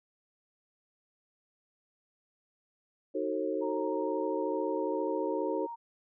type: chord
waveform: sine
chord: D# diminished seventh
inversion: none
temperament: just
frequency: 311.1 / 373.4 / 448 / 537.6 Hz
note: D#4 / F#4 / A4 / C5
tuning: 0 / +16 / +31 / +47 cents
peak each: -35 dBFS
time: 3.14-5.67 s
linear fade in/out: 20 ms
type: tone with vibrato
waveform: sine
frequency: 932.3 Hz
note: A#5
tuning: in tune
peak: -38 dBFS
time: 3.61-5.76 s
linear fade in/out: 20 ms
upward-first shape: square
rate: 13 Hz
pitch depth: 10 cents each way
effects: none